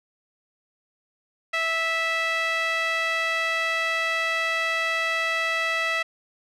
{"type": "tone with band-pass filter", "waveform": "sawtooth", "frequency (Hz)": 656, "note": "E5", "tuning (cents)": -9, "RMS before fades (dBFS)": -25, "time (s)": [1.53, 6.03], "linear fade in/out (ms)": 10, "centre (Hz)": 2200, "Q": 2.2, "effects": []}